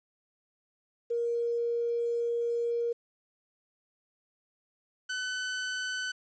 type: tone pair in turn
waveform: sine / sawtooth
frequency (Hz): 470.6 / 1507.5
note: A#4 / F#6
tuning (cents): +16 / +32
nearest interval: octave + minor sixth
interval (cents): 2016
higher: second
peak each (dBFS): -27 / -28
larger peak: first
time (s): 1.1-2.93 / 5.09-6.12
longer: first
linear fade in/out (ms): 10
effects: resampled to 16000 Hz + 10-bit